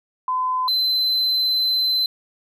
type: tone pair in turn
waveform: sine / triangle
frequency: 1018 / 4059 Hz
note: C6 / B7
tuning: -48 / +47 cents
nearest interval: 2 octaves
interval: 2395 cents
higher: second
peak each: -19 / -16 dBFS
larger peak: second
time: 0.28-0.68 / 0.68-2.06 s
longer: second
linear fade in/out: 2 ms
effects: none